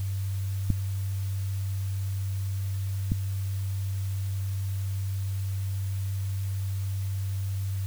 clicks, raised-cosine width 5 ms, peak -12 dBFS, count 2, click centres 0.703 / 3.119 s, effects added 97 Hz sine -27 dBFS peak until 7.86 s + white hiss -48 dBFS RMS until 7.86 s

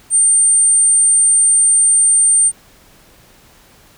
sine tone, 8850 Hz, C#9, 4 cents flat, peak -8 dBFS, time 0.1-2.52 s, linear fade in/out 50 ms, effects pink hiss -47 dBFS RMS until 3.97 s

